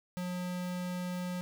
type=tone; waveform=square; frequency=179.8 Hz; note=F#3; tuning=49 cents flat; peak=-35 dBFS; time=0.17-1.41 s; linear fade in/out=0 ms; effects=none